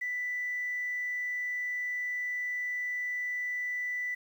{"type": "tone", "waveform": "sine", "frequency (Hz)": 1980, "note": "B6", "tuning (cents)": 4, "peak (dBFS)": -30, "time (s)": [0.01, 4.15], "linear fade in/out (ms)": 10, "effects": ["tanh soft clip ceiling -26 dBFS", "10-bit"]}